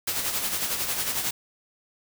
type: noise with tremolo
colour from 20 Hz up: white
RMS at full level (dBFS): -26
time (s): 0.07-1.31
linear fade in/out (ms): 5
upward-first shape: sine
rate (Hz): 11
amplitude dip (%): 50
effects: none